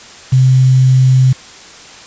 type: tone with quantisation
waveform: sine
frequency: 130 Hz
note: C3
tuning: 11 cents flat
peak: -5 dBFS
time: 0.32-1.33 s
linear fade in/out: 10 ms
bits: 5
effects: white hiss -35 dBFS RMS until 2.06 s + resampled to 16000 Hz

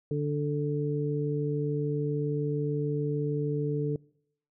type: harmonic tone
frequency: 146.83 Hz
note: D3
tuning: in tune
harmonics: 1 / 2 / 3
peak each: -29 / -34 / -31 dBFS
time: 0.11-3.96 s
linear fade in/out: 2 ms
effects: noise-tail reverb RT60 0.7 s tail -25 dB re dry

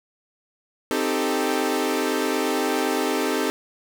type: chord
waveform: sawtooth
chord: A half-diminished seventh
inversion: first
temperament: equal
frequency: 261.6 / 311.1 / 392 / 440 Hz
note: C4 / Eb4 / G4 / A4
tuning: 0 / 0 / 0 / 0 cents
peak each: -23 dBFS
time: 0.91-3.5 s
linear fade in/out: 0 ms
effects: none

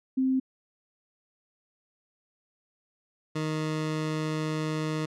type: tone pair in turn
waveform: sine / 20% pulse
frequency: 261.8 / 155.67 Hz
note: C4 / D#3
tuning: +1 / +1 cents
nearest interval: major sixth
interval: 900 cents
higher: first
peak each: -22 / -23 dBFS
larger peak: first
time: 0.17-0.4 / 3.35-5.06 s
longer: second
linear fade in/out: 10 ms
effects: low-pass 7000 Hz 12 dB/octave

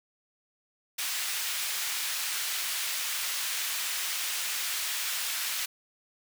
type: high-pass noise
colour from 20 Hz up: pink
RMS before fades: -32 dBFS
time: 0.98-5.66 s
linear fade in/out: 10 ms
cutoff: 2000 Hz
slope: 12 dB/octave
effects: none

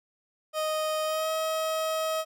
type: tone with pitch glide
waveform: 30% pulse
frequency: 622 to 635.8 Hz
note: D#5 to D#5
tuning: -1 to +37 cents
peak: -24 dBFS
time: 0.53-2.25 s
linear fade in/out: 50 ms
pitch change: +38 cents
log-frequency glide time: 1.04-1.3 s
effects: none

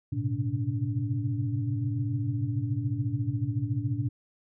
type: tone cluster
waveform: sine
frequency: 100.9 / 114.8 / 129 / 135.9 / 288.9 Hz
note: G#2 / A#2 / C3 / C#3 / D4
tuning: -49 / -26 / -24 / -34 / -28 cents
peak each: -35 / -29 / -34 / -36 / -35 dBFS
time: 0.12-4.09 s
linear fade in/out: 10 ms
effects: none

